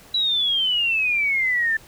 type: exponential sweep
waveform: sine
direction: down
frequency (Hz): 3951 to 1759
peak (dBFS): -18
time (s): 0.14-1.77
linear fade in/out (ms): 5
effects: pink hiss -48 dBFS RMS until 1.87 s